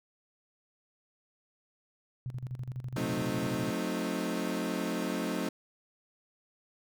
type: tone with tremolo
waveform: sine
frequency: 126.2 Hz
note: B2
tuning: 38 cents sharp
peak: -33 dBFS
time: 2.26-3.7 s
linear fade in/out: 0 ms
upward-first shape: square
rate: 12 Hz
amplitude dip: 75%
type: chord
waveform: 30% pulse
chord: F# diminished seventh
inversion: none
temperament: equal with one note detuned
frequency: 181.71 / 220 / 261.6 / 311.1 Hz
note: F#3 / A3 / C4 / Eb4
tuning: -31 / 0 / 0 / 0 cents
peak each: -34 dBFS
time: 2.96-5.49 s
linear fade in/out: 5 ms
effects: none